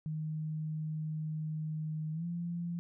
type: tone with pitch glide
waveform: sine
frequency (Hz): 155.56 to 171.61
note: D#3 to F3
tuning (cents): 0 to -30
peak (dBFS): -34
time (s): 0.06-2.79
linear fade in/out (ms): 0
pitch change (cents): +170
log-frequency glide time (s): 2.13-2.25
effects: none